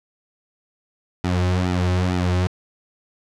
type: tone with flanger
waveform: sawtooth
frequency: 90.4 Hz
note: F#2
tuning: 40 cents flat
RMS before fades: -20 dBFS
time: 1.24-2.47 s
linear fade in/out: 0 ms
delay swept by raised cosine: 1.8 to 4.3 ms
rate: 2.2 Hz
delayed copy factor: -0.95
effects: low-pass 6000 Hz 12 dB/octave + 9-bit